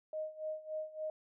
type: tone with tremolo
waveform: sine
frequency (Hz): 622.3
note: D#5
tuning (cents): 0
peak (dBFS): -35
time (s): 0.13-1.1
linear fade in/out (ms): 2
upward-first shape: sine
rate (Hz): 3.5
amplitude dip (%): 85
effects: none